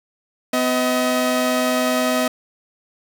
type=tone pair together; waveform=sawtooth; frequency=251.6 / 634 Hz; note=B3 / D#5; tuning=+32 / +32 cents; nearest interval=octave + major third; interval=1600 cents; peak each=-16 dBFS; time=0.53-2.28 s; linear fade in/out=5 ms; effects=none